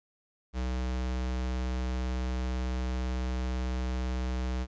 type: tone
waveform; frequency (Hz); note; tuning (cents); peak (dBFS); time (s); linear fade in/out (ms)
square; 63; B1; +35; -30; 0.53-4.67; 50
effects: resampled to 16000 Hz + 12-bit